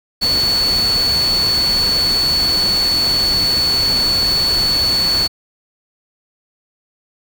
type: tone in noise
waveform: sine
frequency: 4435 Hz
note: C#8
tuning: in tune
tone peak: -13 dBFS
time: 0.21-5.28 s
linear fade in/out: 20 ms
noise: pink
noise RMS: -24 dBFS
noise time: 0.21-5.28 s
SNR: +8 dB
effects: none